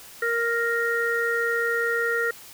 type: harmonic tone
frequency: 466.2 Hz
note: A#4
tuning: in tune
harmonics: 1 / 3 / 4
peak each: -26 / -26 / -26 dBFS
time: 0.22-2.31 s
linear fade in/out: 5 ms
effects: white hiss -45 dBFS RMS until 2.53 s